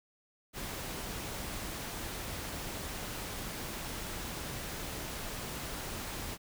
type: noise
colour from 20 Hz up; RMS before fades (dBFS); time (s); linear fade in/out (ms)
pink; -40; 0.53-6.38; 50
effects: none